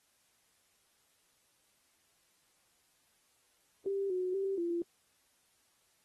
sine tone with pitch steps, 394 / 366.5 / 389.3 / 342.5 Hz, G4 / F#4 / G4 / F4, +9 / -16 / -12 / -34 cents, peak -31 dBFS, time 3.86-4.82 s, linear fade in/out 2 ms, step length 240 ms, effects white hiss -72 dBFS RMS until 6.04 s + AAC 32 kbps

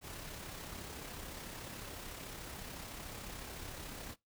pink noise with amplitude modulation, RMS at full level -45 dBFS, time 0.01-4.16 s, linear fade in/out 50 ms, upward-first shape sine, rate 33.8 Hz, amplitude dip 35%, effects noise-tail reverb RT60 0.2 s tail -23 dB re dry

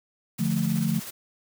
white noise with tremolo, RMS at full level -37 dBFS, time 0.38-1.11 s, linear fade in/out 10 ms, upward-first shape sine, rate 16 Hz, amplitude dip 40%
sine chord, D minor, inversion none, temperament equal, 146.83 / 174.61 / 220 Hz, D3 / F3 / A3, 0 / 0 / 0 cents, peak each -28 / -26 / -26 dBFS, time 0.39-1 s, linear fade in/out 10 ms
effects none

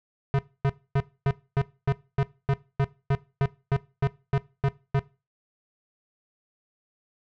square tone bursts, 138.59 Hz, C#3, in tune, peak -20 dBFS, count 16, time 0.34-4.992 s, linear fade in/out 0 ms, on 47 ms, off 260 ms, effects noise-tail reverb RT60 0.3 s tail -20 dB re dry + low-pass 2000 Hz 12 dB/octave

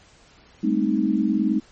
sine chord, A half-diminished seventh, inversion third, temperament equal with one note detuned, 200.8 / 220 / 261.6 / 311.1 Hz, G3 / A3 / C4 / Eb4, +42 / 0 / 0 / 0 cents, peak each -24 / -23 / -25 / -23 dBFS, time 0.63-1.6 s, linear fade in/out 10 ms, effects pink hiss -53 dBFS RMS until 1.71 s + MP3 32 kbps

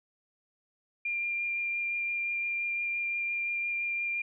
sine tone with vibrato, 2393 Hz, D7, 32 cents sharp, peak -29 dBFS, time 1.05-4.22 s, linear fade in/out 5 ms, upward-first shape sine, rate 5.8 Hz, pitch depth 9 cents each way, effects none

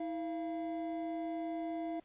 triangle tone pair together, 323.3 / 685 Hz, E4 / F5, -34 / -34 cents, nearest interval octave + minor second, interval 1300 cents, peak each -36 / -38 dBFS, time 0-2 s, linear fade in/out 5 ms, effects pink hiss -68 dBFS RMS until 2.04 s + resampled to 8000 Hz

